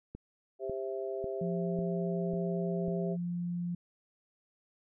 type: click train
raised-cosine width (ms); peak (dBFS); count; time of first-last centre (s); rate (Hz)
3; -29; 6; 0.15-2.882; 1.83
type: harmonic tone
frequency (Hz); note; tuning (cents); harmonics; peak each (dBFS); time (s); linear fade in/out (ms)
132.3; C3; +20; 3 / 4 / 5; -36 / -41 / -39; 0.59-3.17; 50
type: tone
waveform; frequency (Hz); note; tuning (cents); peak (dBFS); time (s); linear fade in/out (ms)
sine; 174.61; F3; 0; -32; 1.41-3.75; 5
effects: none